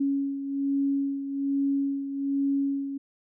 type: beating tone pair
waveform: sine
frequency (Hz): 277.2 / 278.4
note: C#4 / C#4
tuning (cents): 0 / +8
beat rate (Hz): 1.2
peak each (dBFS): -25 / -32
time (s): 0-2.98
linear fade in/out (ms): 10
effects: none